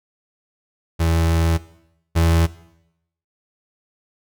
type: tone pair in turn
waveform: 35% pulse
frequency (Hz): 82.41 / 82.88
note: E2 / E2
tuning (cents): 0 / +10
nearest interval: unison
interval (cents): 10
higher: second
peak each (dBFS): -14 / -12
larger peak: second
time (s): 0.99-1.58 / 2.15-2.47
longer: first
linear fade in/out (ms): 20
effects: noise-tail reverb RT60 0.8 s tail -18 dB re dry